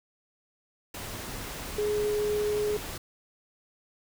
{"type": "tone in noise", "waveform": "sine", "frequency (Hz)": 419, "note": "G#4", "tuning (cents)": 15, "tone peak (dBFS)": -25, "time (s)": [1.78, 2.77], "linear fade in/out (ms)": 5, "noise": "pink", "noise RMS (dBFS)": -38, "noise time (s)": [0.94, 2.98], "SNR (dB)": 10, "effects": []}